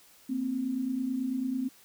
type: tone pair together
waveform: sine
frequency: 232.5 / 261.6 Hz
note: A#3 / C4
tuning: -4 / 0 cents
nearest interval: major second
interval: 204 cents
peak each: -35 / -29 dBFS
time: 0.29-1.69 s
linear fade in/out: 10 ms
effects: white hiss -58 dBFS RMS until 1.84 s